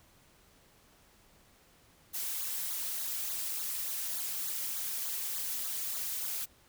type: noise with flanger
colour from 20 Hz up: blue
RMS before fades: -36 dBFS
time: 2.13-6.46 s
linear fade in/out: 20 ms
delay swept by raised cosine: 0.36 to 4.26 ms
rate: 3.4 Hz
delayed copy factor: -0.95
effects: pink hiss -63 dBFS RMS until 6.68 s